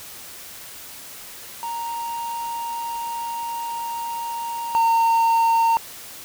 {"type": "tone pair in turn", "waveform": "triangle", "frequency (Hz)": [932.3, 915.2], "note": ["A#5", "A#5"], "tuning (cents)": [0, -32], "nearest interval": "unison", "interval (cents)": 32, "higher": "first", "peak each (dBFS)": [-24, -13], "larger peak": "second", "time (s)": [[1.63, 4.75], [4.75, 5.77]], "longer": "first", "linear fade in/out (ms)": 0, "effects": ["white hiss -39 dBFS RMS until 6.24 s"]}